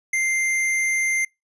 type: tone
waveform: square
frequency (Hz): 2093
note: C7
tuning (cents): 0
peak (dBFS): -20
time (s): 0.13-1.25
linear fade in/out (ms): 5
effects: noise-tail reverb RT60 0.2 s tail -26 dB re dry + resampled to 24000 Hz